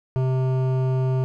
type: tone with hard clipping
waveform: triangle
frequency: 130 Hz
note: C3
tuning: 11 cents flat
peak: -21 dBFS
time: 0.16-1.24 s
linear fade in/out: 0 ms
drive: 17 dB
effects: none